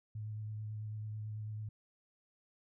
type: tone with vibrato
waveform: sine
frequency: 107.3 Hz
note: A2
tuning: 43 cents flat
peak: -39 dBFS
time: 0.15-1.69 s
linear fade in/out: 5 ms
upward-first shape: sine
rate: 9.1 Hz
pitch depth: 17 cents each way
effects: none